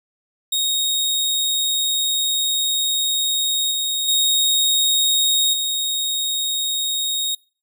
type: tone with level steps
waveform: sawtooth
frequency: 3745 Hz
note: A#7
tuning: 7 cents sharp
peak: -15 / -17 / -12 / -17 dBFS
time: 0.52-7.35 s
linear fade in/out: 5 ms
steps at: 3.71 / 4.08 / 5.53 s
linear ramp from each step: 5 ms
effects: noise-tail reverb RT60 0.4 s tail -26 dB re dry